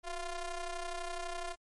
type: ring-modulated tone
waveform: sawtooth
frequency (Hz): 350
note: F4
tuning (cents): +4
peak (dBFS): -30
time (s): 0.03-1.56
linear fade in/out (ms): 50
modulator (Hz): 334
effects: MP3 48 kbps